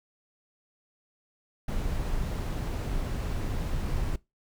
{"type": "noise", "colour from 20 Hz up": "brown", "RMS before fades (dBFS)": -30, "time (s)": [1.68, 4.16], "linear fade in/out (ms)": 5, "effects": ["noise-tail reverb RT60 0.2 s tail -21 dB re dry"]}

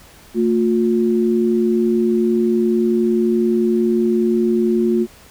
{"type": "tone pair together", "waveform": "sine", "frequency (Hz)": [225.5, 356.9], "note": ["A3", "F4"], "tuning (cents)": [43, 38], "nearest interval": "minor sixth", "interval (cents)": 795, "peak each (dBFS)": -16, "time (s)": [0.34, 5.07], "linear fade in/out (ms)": 50, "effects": ["pink hiss -45 dBFS RMS until 5.3 s"]}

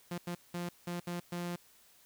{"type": "tone bursts at uneven times", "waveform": "sawtooth", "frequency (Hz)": 174.61, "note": "F3", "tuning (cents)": 0, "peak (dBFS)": -32, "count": 6, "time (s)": [[0.11, 0.18], [0.27, 0.35], [0.54, 0.69], [0.87, 1], [1.07, 1.2], [1.32, 1.56]], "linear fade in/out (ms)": 5, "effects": ["white hiss -63 dBFS RMS until 2.05 s"]}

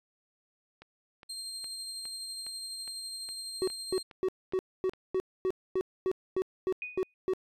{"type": "click train", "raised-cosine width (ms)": 0.3, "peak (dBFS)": -33, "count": 11, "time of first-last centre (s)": [0.82, 4.935], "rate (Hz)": 2.43}
{"type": "tone with tremolo", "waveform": "30% pulse", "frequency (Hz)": 4186, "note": "C8", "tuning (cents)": 0, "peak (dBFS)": -34, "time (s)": [1.29, 4.03], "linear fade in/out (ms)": 10, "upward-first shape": "sine", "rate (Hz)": 12, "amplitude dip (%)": 25}
{"type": "tone bursts", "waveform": "triangle", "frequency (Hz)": 375.2, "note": "F#4", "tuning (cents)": 24, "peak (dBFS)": -24, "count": 13, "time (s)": [3.62, 7.335], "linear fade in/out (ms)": 0, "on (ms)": 55, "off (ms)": 250}
{"type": "tone with exponential decay", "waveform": "sine", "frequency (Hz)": 2482, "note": "D#7", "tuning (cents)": -5, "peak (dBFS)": -32, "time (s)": [6.82, 7.14], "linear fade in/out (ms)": 1, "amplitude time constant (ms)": 69}
{"effects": ["resampled to 32000 Hz"]}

